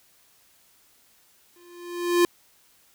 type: tone with exponential growth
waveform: square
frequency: 349.2 Hz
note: F4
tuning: in tune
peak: -15 dBFS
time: 1.56-2.25 s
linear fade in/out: 1 ms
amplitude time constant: 150 ms
effects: white hiss -60 dBFS RMS until 2.94 s